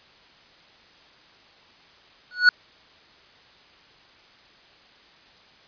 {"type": "tone with exponential growth", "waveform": "square", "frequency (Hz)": 1467, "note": "F#6", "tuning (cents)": -15, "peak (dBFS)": -8, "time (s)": [2.31, 2.49], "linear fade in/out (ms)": 2, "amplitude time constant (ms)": 38, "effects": ["white hiss -53 dBFS RMS until 5.67 s", "resampled to 11025 Hz"]}